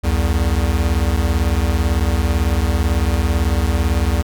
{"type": "beating tone pair", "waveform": "square", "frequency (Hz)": [65.41, 83.41], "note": ["C2", "E2"], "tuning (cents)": [0, 21], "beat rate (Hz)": 18, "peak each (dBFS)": -18, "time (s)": [0.03, 4.23], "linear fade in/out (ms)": 20, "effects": []}